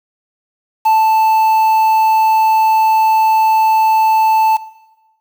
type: tone with quantisation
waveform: triangle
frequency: 880 Hz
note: A5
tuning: in tune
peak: -6 dBFS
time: 0.85-4.57 s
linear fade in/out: 10 ms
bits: 5
effects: noise-tail reverb RT60 1.0 s tail -18 dB re dry

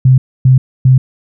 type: tone bursts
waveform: sine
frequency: 129.8 Hz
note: C3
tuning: 13 cents flat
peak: -3 dBFS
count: 3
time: 0.05-0.98 s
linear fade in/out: 5 ms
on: 130 ms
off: 270 ms
effects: none

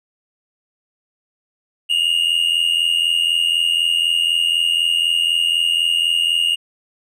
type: tone pair together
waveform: triangle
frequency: 2808 / 2892 Hz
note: F7 / F#7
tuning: +9 / -40 cents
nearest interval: minor second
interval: 51 cents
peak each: -16 dBFS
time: 1.89-6.56 s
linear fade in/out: 20 ms
effects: resampled to 32000 Hz

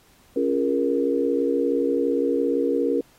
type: chord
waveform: sine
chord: Bb minor seventh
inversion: first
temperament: equal with one note detuned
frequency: 277.2 / 349.2 / 415.3 / 472.7 Hz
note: Db4 / F4 / Ab4 / Bb4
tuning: 0 / 0 / 0 / +24 cents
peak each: -24 / -27 / -27 / -23 dBFS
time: 0.36-3.01 s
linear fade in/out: 5 ms
effects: pink hiss -57 dBFS RMS until 3.18 s + AAC 48 kbps

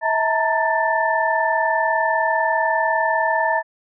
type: tone cluster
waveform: sine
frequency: 647 / 892 / 932 / 1769 Hz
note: E5 / A5 / A#5 / A6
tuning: -32 / +23 / -1 / +9 cents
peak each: -22 dBFS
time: 0.01-3.63 s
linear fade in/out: 50 ms
effects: none

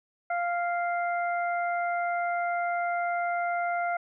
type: harmonic tone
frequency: 697 Hz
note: F5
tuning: 4 cents flat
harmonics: 1 / 2 / 3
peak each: -27 / -33 / -37 dBFS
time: 0.3-3.97 s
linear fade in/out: 5 ms
effects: none

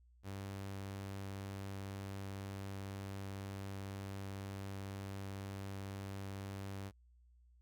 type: tone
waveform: sawtooth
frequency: 98 Hz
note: G2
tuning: in tune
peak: -39 dBFS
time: 0.23-6.92 s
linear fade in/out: 50 ms
effects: added 60 Hz sine -63 dBFS peak until 7.61 s

